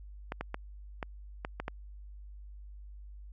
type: clicks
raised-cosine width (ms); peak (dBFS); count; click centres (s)
0.5; -20; 7; 0.321 / 0.41 / 0.544 / 1.028 / 1.449 / 1.6 / 1.681
effects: added 50 Hz sine -45 dBFS peak until 3.32 s